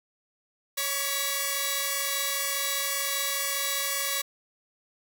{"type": "tone cluster", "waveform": "5% pulse", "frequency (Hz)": [558, 1141, 1954], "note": ["C#5", "C#6", "B6"], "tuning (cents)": [11, 50, -19], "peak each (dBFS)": -20, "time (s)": [0.77, 4.22], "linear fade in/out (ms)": 10, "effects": []}